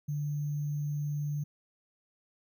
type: tone with sample-and-hold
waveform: sine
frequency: 146.83 Hz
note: D3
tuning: in tune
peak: -30 dBFS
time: 0.08-1.44 s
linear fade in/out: 10 ms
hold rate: 6300 Hz
effects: none